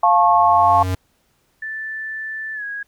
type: chord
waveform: sine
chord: F augmented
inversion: none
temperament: just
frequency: 698.5 / 873.1 / 1091.3 Hz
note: F5 / A5 / C#6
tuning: 0 / -14 / -27 cents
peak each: -15 dBFS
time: 0.03-0.83 s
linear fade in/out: 5 ms
type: tone with exponential growth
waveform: square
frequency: 92.5 Hz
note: F#2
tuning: in tune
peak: -18 dBFS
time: 0.03-0.95 s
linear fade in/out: 5 ms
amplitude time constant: 200 ms
type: tone with pitch glide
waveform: sine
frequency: 1760 to 1651.7 Hz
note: A6 to G#6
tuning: 0 to -10 cents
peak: -25 dBFS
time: 1.62-2.83 s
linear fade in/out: 5 ms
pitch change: -110 cents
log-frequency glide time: 2.54-2.64 s
effects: pink hiss -63 dBFS RMS until 2.87 s